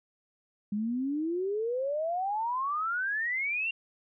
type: exponential sweep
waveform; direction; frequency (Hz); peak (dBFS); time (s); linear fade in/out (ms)
sine; up; 201.4 to 2794; -28; 0.72-3.71; 5
effects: none